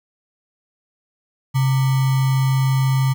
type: tone with sample-and-hold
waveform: sine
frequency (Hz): 133.1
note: C3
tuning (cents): +30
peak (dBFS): -14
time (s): 1.54-3.14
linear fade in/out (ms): 20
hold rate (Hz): 1050
effects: none